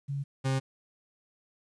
sine / 40% pulse tone pair in turn, 140 / 133.39 Hz, C#3 / C3, +18 / +34 cents, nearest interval minor second, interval 84 cents, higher first, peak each -30 / -25 dBFS, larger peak second, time 0.08-0.24 / 0.44-0.6 s, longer neither, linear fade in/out 20 ms, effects resampled to 22050 Hz + 11-bit

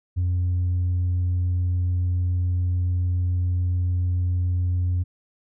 triangle tone with tanh clipping, 89.3 Hz, F2, 39 cents sharp, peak -20 dBFS, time 0.16-5.04 s, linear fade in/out 20 ms, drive 6 dB, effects none

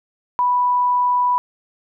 sine tone, 986 Hz, B5, 3 cents flat, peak -14 dBFS, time 0.39-1.38 s, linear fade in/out 0 ms, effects none

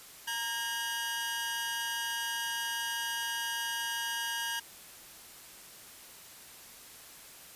sawtooth tone cluster, 929 / 1619 / 2913 Hz, A#5 / G#6 / F#7, -6 / -45 / -28 cents, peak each -35 / -32 / -35 dBFS, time 0.27-4.6 s, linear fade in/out 10 ms, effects white hiss -51 dBFS RMS until 7.55 s + resampled to 32000 Hz

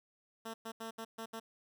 10% pulse tone bursts at uneven times, 225.3 Hz, A3, 41 cents sharp, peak -33 dBFS, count 6, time 0.45-0.54 / 0.65-0.72 / 0.8-0.91 / 0.98-1.05 / 1.18-1.26 / 1.33-1.4 s, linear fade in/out 10 ms, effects none

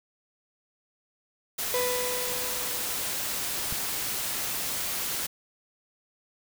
white noise, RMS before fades -31 dBFS, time 1.58-5.27 s, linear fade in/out 10 ms
35% pulse tone with exponential decay, 496.6 Hz, B4, 9 cents sharp, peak -23 dBFS, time 1.74-3.81 s, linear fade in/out 1 ms, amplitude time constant 450 ms
click, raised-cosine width 5 ms, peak -23 dBFS, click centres 3.725 s
effects none

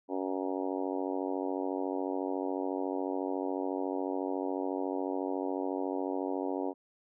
harmonic tone, 94 Hz, F#2, 28 cents sharp, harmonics 3 / 4 / 5 / 6 / 7 / 8 / 9 / 10, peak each -35 / -37 / -39 / -41 / -42 / -43 / -44 / -45 dBFS, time 0.08-6.74 s, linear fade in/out 50 ms, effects none

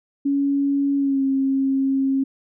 sine tone with pitch glide, 280 to 269.7 Hz, C#4 to C#4, +18 to -47 cents, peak -17 dBFS, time 0.25-2.24 s, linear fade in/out 10 ms, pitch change -65 cents, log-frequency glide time 0.97-1.23 s, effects none

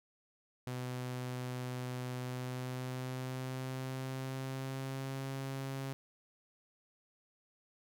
sawtooth tone with pitch glide, 126 to 135.04 Hz, B2 to C#3, +35 to -45 cents, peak -34 dBFS, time 0.67-5.93 s, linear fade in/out 0 ms, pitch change +120 cents, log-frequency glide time 2.21-5.3 s, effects none

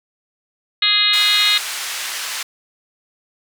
harmonic tone, 415.3 Hz, G#4, in tune, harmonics 3 / 4 / 5 / 6 / 7 / 8 / 9 / 10, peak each -28 / -27 / -22 / -25 / -23 / -23 / -16 / -19 dBFS, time 0.82-1.58 s, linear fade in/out 5 ms
pink band-pass noise, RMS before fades -26 dBFS, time 1.13-2.43 s, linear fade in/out 5 ms, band 1600 to 11000 Hz, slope 12 dB/octave
effects none

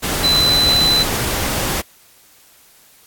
sine tone in noise, 4015 Hz, B7, 28 cents sharp, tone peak -12 dBFS, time 0.23-1.04 s, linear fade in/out 20 ms, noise pink, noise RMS -20 dBFS, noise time 0.02-1.82 s, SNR +5 dB, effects white hiss -49 dBFS RMS until 3.06 s + AAC 64 kbps

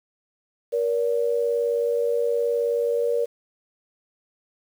sine tone pair together, 473.9 / 572.9 Hz, A#4 / D5, +28 / -43 cents, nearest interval minor third, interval 329 cents, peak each -21 / -26 dBFS, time 0.72-3.26 s, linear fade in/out 20 ms, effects 8-bit

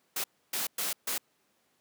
white noise bursts at uneven times, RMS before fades -32 dBFS, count 4, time 0.16-0.24 / 0.53-0.67 / 0.78-0.93 / 1.07-1.18 s, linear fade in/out 5 ms, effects pink hiss -71 dBFS RMS until 1.8 s + high-pass 200 Hz 12 dB/octave

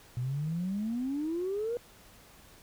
sine exponential sweep, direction up, 120 to 488.6 Hz, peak -29 dBFS, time 0.17-1.77 s, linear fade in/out 0 ms, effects tanh soft clip ceiling -25 dBFS + pink hiss -56 dBFS RMS until 2.62 s

